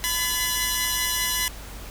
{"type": "tone cluster", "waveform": "10% pulse", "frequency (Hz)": [1007, 1719, 2019, 2900], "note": ["B5", "A6", "B6", "F#7"], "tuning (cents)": [33, -41, 38, -35], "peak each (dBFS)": -20, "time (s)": [0.04, 1.48], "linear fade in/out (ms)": 0, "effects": ["added 50 Hz sine -38 dBFS peak until 1.9 s", "pink hiss -41 dBFS RMS until 1.9 s"]}